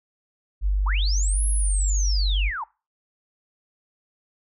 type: tone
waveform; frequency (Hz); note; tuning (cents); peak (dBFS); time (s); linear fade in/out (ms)
sine; 49; G1; 0; -18; 0.61-2.52; 50
type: linear two-way sweep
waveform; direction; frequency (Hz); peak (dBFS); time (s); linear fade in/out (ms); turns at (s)
sine; up then down; 806 to 11000 to 806; -27; 0.86-2.64; 5; 1.46
effects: noise-tail reverb RT60 0.3 s tail -23 dB re dry